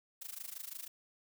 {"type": "noise with amplitude modulation", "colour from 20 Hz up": "blue", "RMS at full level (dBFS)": -42, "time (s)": [0.21, 0.88], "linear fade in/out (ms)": 10, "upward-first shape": "sine", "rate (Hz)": 25.9, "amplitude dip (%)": 90, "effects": []}